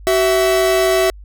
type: tone pair together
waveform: 45% pulse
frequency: 377.3 / 659.3 Hz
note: F#4 / E5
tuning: +34 / 0 cents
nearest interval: minor seventh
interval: 966 cents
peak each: -15 dBFS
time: 0.07-1.1 s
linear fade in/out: 0 ms
effects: added 50 Hz sine -34 dBFS peak until 1.24 s